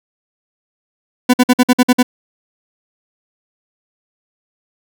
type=tone bursts; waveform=40% pulse; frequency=249.7 Hz; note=B3; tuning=19 cents sharp; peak=-6 dBFS; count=8; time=1.29-2.03 s; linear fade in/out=10 ms; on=47 ms; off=52 ms; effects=none